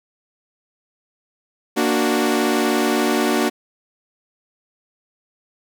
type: chord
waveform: sawtooth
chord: Bb augmented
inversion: none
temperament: equal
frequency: 233.1 / 293.7 / 370 Hz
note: Bb3 / D4 / F#4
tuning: 0 / 0 / 0 cents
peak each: -17 dBFS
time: 1.76-3.5 s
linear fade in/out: 20 ms
effects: none